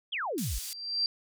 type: exponential sweep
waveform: sine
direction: down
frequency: 3484 to 39.67 Hz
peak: -30 dBFS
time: 0.12-0.59 s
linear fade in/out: 10 ms
type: tone with exponential growth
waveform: sine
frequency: 4710 Hz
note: D8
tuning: 4 cents sharp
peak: -23 dBFS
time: 0.37-1.06 s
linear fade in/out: 1 ms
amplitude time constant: 150 ms
type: band-pass noise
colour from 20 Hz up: pink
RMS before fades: -39 dBFS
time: 0.38-0.73 s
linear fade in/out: 0 ms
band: 5400 to 15000 Hz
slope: 12 dB/octave
effects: none